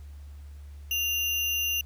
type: tone with sample-and-hold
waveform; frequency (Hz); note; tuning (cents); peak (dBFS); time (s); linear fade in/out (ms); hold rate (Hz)
sine; 2794; F7; 0; -25; 0.91-1.81; 2; 8820
effects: added 72 Hz sine -41 dBFS peak until 1.85 s + pink hiss -62 dBFS RMS until 1.85 s